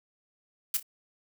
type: noise with echo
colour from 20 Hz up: blue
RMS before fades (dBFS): -27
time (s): 0.74-0.77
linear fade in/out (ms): 2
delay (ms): 29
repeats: 2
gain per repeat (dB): -12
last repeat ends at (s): 0.828
effects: none